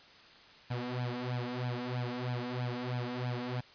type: tone with flanger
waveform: sawtooth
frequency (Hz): 123.47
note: B2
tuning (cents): 0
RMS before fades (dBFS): -36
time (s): 0.7-3.61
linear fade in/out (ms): 10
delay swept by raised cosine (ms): 1.2 to 3.9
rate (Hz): 3.1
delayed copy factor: +0.9
effects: white hiss -56 dBFS RMS until 3.74 s + resampled to 11025 Hz